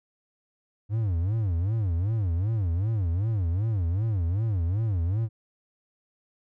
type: tone with vibrato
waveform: triangle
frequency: 97.1 Hz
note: G2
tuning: 16 cents flat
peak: -21 dBFS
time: 0.89-5.29 s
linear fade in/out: 50 ms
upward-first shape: sine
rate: 2.6 Hz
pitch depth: 280 cents each way
effects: none